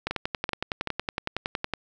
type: two click trains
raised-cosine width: 0.3 ms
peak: -12 / -11 dBFS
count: 3 / 19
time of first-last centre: 0.11-0.873 / 0.07-1.737 s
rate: 2.62 / 10.8 Hz
effects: none